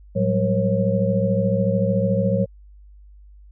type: tone cluster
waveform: sine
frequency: 110 / 182.4 / 196.1 / 472.9 / 544 Hz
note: A2 / F#3 / G3 / A#4 / C#5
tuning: 0 / -24 / +1 / +25 / -33 cents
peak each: -23 / -22 / -25 / -28 / -22 dBFS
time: 0.15-2.46 s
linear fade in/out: 20 ms
effects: added 50 Hz sine -43 dBFS peak until 3.51 s